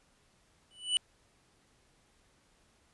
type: tone with exponential growth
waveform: square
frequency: 2969 Hz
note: F#7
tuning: 5 cents sharp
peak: -23 dBFS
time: 0.71-0.97 s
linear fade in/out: 0 ms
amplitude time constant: 55 ms
effects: pink hiss -68 dBFS RMS until 2.93 s + resampled to 24000 Hz